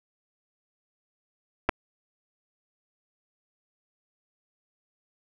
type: clicks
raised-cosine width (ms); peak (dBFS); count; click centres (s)
0.5; -8; 2; 1.69 / 1.693
effects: none